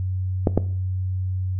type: clicks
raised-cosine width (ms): 2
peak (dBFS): -3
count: 2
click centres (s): 0.472 / 0.576
effects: noise-tail reverb RT60 0.5 s tail -17 dB re dry + added 93 Hz sine -22 dBFS peak until 1.59 s